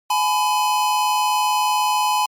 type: tone pair together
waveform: square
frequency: 844.1 / 1004 Hz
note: G#5 / B5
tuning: +28 / +28 cents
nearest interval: minor third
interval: 300 cents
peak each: -20 dBFS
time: 0.1-2.26 s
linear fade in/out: 5 ms
effects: MP3 64 kbps